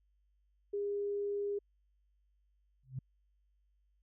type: tone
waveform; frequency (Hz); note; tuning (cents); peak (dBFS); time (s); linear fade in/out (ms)
sine; 406.2; G#4; -38; -33; 0.73-1.59; 10
type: tone with exponential growth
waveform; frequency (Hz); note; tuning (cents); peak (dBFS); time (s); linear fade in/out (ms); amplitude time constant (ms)
sine; 130.6; C3; -3; -33; 2.83-2.99; 5; 34
effects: added 50 Hz sine -70 dBFS peak until 4.02 s